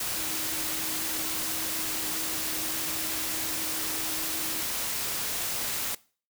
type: tone in noise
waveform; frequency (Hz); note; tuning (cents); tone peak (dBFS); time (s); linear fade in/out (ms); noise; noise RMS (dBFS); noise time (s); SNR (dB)
sine; 316.8; D#4; +31; -42; 0.16-4.61; 5; white; -31; 0-5.95; -14
effects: noise-tail reverb RT60 0.4 s tail -21 dB re dry